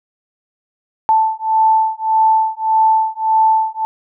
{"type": "beating tone pair", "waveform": "sine", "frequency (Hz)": [880, 881.7], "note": ["A5", "A5"], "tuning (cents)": [0, 3], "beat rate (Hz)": 1.7, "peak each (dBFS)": -14, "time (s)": [1.09, 3.85], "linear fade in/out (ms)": 0, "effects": []}